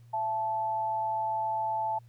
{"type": "tone pair together", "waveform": "sine", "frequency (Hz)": [672, 872.7], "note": ["E5", "A5"], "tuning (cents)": [33, -14], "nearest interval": "perfect fourth", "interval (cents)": 453, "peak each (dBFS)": [-36, -28], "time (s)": [0.13, 1.99], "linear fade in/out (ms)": 10, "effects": ["added 118 Hz sine -51 dBFS peak until 2.08 s", "pink hiss -70 dBFS RMS until 2.08 s"]}